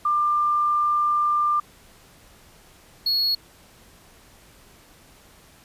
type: tone pair in turn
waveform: sine / triangle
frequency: 1193 / 4338 Hz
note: D6 / C#8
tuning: +27 / -38 cents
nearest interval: octave + minor seventh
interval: 2235 cents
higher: second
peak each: -18 dBFS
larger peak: neither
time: 0.05-1.6 / 3.06-3.35 s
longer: first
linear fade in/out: 5 ms
effects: pink hiss -52 dBFS RMS until 5.64 s + resampled to 32000 Hz